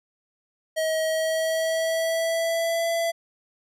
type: tone with pitch glide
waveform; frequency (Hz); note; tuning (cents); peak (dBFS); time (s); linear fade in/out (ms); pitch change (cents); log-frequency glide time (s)
square; 636 to 669.6; D#5 to E5; +38 to +27; -23; 0.76-3.12; 20; +89; 1.04-2.88
effects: resampled to 32000 Hz